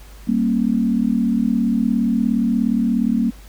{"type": "chord", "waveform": "sine", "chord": "G diminished", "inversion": "none", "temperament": "equal with one note detuned", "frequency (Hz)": [196, 233.1, 272.7], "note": ["G3", "Bb3", "Db4"], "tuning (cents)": [0, 0, -28], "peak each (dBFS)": [-21, -17, -23], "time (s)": [0.27, 3.31], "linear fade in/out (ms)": 20, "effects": ["added 50 Hz sine -38 dBFS peak until 3.48 s", "pink hiss -47 dBFS RMS until 3.48 s"]}